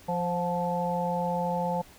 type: harmonic tone with a mistuned harmonic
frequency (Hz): 174.61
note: F3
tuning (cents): 0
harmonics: 1 / 3 / 4 / 5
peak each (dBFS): -31 / -31 / -35 / -30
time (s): 0.08-1.82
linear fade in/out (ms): 10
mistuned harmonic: 4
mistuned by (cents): +44
effects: pink hiss -53 dBFS RMS until 1.98 s